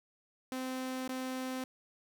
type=tone with dropouts; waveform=sawtooth; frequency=258.5 Hz; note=C4; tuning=21 cents flat; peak=-32 dBFS; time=0.52-1.64 s; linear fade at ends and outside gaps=1 ms; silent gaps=1.078-1.091 s; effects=10-bit